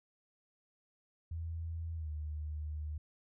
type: tone with pitch glide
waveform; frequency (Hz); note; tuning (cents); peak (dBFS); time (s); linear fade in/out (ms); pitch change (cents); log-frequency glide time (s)
sine; 82.41 to 76.01; E2 to D#2; 0 to -40; -37; 1.31-2.98; 5; -140; 1.95-2.1
effects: none